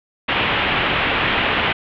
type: low-pass noise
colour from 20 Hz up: white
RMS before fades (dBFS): -19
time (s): 0.28-1.73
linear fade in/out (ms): 10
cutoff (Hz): 3200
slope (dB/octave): 48
effects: none